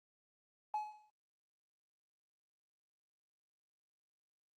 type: tone with exponential decay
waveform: triangle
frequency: 849 Hz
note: G#5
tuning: 38 cents sharp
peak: -29 dBFS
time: 0.74-1.1 s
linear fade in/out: 2 ms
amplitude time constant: 78 ms
effects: tanh soft clip ceiling -29 dBFS + Opus 24 kbps